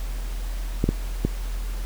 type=clicks; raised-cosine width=3 ms; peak=-7 dBFS; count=3; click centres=0.841 / 0.89 / 1.25 s; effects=added 42 Hz sine -26 dBFS peak until 1.85 s + pink hiss -42 dBFS RMS until 1.85 s